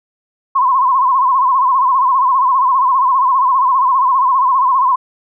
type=tone with vibrato; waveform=sine; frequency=1039 Hz; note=C6; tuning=12 cents flat; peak=-9 dBFS; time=0.55-4.96 s; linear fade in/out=10 ms; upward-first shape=sine; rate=15 Hz; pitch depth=98 cents each way; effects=none